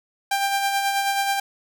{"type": "tone with tremolo", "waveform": "sawtooth", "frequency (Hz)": 792, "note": "G5", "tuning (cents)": 18, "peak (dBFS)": -15, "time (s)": [0.31, 1.4], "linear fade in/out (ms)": 5, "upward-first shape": "sine", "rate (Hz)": 9.3, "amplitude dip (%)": 40, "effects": []}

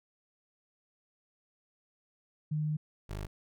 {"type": "tone pair in turn", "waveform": ["sine", "20% pulse"], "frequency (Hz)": [152.5, 50.89], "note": ["D#3", "G#1"], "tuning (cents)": [-34, -34], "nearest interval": "octave + perfect fifth", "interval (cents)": 1900, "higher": "first", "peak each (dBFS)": [-29, -32], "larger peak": "first", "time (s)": [[2.51, 2.77], [3.09, 3.27]], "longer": "first", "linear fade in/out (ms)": 10, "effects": []}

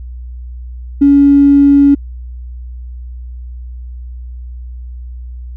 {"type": "tone with tanh clipping", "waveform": "triangle", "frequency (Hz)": 282.2, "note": "C#4", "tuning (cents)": 31, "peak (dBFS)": -3, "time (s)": [1.01, 1.95], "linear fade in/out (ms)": 10, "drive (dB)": 2, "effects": ["added 61 Hz sine -24 dBFS peak until 5.56 s"]}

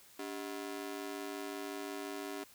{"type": "ring-modulated tone", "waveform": "sawtooth", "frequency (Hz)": 341.5, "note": "F4", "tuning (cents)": -39, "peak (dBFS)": -33, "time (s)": [0.19, 2.44], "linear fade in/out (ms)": 5, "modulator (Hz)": 52.8, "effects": ["white hiss -60 dBFS RMS until 2.54 s"]}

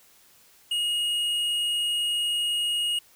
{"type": "tone with hard clipping", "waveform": "sine", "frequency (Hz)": 2874, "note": "F7", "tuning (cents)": 49, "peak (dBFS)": -25, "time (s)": [0.71, 2.99], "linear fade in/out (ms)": 5, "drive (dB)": 7, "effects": ["white hiss -57 dBFS RMS until 3.15 s"]}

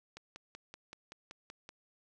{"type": "click train", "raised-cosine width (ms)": 0.2, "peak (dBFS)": -30, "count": 9, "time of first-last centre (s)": [0.17, 1.691], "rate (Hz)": 5.26, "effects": []}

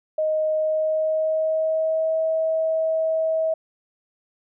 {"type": "tone with pitch glide", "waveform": "sine", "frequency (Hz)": [623, 641.6], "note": ["D#5", "E5"], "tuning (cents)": [2, -47], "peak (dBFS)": -19, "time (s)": [0.18, 3.54], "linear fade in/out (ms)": 5, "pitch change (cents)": 51, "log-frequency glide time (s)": [0.55, 2.18], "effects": []}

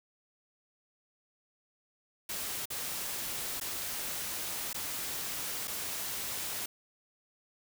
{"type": "noise with dropouts", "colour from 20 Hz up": "white", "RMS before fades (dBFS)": -37, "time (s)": [2.29, 6.66], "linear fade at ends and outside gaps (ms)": 5, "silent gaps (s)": [[2.656, 2.702], [3.601, 3.611], [4.731, 4.744], [5.674, 5.678]], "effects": []}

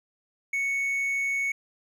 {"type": "tone", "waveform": "triangle", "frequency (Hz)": 2217, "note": "C#7", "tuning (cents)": 0, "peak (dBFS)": -23, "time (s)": [0.53, 1.52], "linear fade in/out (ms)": 5, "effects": []}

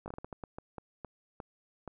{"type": "slowing click train", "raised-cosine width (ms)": 1, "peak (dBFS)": -27, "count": 13, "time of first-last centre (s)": [0.06, 1.877], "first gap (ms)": 19, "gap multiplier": 1.34, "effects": []}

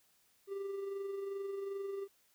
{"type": "tone with amplitude modulation", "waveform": "triangle", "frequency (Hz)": 394.7, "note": "G4", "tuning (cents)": 12, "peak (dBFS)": -34, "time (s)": [0.47, 2.08], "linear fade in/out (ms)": 50, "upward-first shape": "sine", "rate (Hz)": 22.6, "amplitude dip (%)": 40, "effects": ["white hiss -71 dBFS RMS until 2.34 s"]}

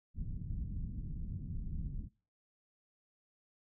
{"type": "low-pass noise", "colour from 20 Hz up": "pink", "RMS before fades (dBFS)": -40, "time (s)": [0.14, 2.09], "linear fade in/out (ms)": 50, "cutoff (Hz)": 190, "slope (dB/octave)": 24, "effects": ["noise-tail reverb RT60 0.4 s tail -23 dB re dry"]}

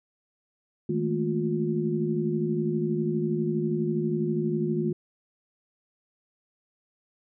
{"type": "tone cluster", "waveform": "sine", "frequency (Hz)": [157.9, 212.8, 225.1, 356.1], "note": ["D#3", "G#3", "A3", "F4"], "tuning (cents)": [26, 42, 40, 34], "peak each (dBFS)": [-29, -31, -31, -28], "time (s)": [0.89, 4.93], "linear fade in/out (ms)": 5, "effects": []}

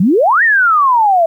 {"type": "exponential two-way sweep", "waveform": "sine", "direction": "up then down", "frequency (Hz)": [164.81, 1900, 644], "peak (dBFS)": -7, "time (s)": [0, 1.26], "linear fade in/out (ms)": 5, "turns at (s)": 0.43, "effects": ["8-bit"]}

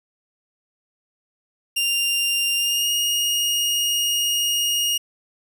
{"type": "tone with pitch glide", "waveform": "sawtooth", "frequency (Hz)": [2791, 2861], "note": ["F7", "F7"], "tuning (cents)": [-2, 41], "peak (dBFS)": -16, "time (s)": [1.76, 4.98], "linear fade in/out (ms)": 10, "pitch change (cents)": 43, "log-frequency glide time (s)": [2.57, 2.9], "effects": []}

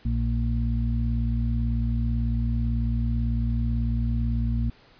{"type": "harmonic tone", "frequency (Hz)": 58.1, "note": "A#1", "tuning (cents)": -5, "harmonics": [1, 2, 4], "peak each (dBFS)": [-24, -27, -30], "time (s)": [0.05, 4.7], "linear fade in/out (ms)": 5, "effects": ["pink hiss -55 dBFS RMS until 4.99 s", "resampled to 11025 Hz"]}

